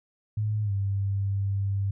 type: tone with pitch glide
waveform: sine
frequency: 106.5 to 98.8 Hz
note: G#2 to G2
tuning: +44 to +14 cents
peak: -24 dBFS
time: 0.37-1.91 s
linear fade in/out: 5 ms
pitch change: -130 cents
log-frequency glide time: 0.63-0.72 s
effects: none